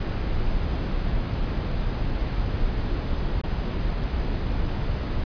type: noise with dropouts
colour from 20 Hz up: brown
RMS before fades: -25 dBFS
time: 0-5.24 s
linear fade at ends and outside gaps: 5 ms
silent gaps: 3.416-3.435 s
effects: resampled to 11025 Hz